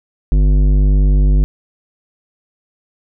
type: tone with tanh clipping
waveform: triangle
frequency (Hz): 49.51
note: G1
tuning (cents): +18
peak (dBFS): -10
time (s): 0.32-1.44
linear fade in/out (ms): 0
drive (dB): 17
effects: none